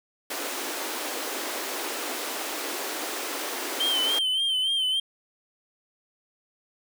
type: high-pass noise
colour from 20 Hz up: pink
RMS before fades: -32 dBFS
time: 0.3-4.19 s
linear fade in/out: 5 ms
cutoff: 280 Hz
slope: 48 dB/octave
type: tone with vibrato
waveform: triangle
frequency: 3111 Hz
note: G7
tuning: 14 cents flat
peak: -21 dBFS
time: 3.8-5 s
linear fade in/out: 5 ms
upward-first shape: sine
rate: 3.5 Hz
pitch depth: 58 cents each way
effects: none